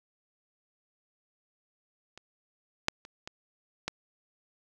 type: clicks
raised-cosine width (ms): 0.2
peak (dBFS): -29 / -7 / -29 / -22 / -14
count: 5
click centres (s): 2.176 / 2.884 / 3.051 / 3.275 / 3.88
effects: none